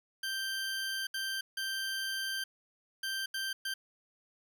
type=tone bursts at uneven times; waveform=20% pulse; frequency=1568 Hz; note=G6; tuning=in tune; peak=-29 dBFS; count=6; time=0.23-1.07 / 1.14-1.41 / 1.57-2.44 / 3.03-3.26 / 3.34-3.53 / 3.65-3.74 s; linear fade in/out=5 ms; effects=none